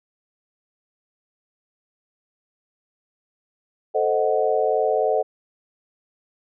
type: chord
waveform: sine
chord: A diminished seventh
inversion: none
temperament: equal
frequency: 440 / 523.3 / 622.3 / 740 Hz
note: A4 / C5 / Eb5 / Gb5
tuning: 0 / 0 / 0 / 0 cents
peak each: -22 / -24 / -23 / -24 dBFS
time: 3.94-5.23 s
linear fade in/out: 20 ms
effects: none